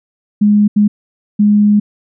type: tone bursts at uneven times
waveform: sine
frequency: 207.7 Hz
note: G#3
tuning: in tune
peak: -6 dBFS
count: 3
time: 0.41-0.68 / 0.76-0.88 / 1.39-1.8 s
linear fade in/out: 10 ms
effects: none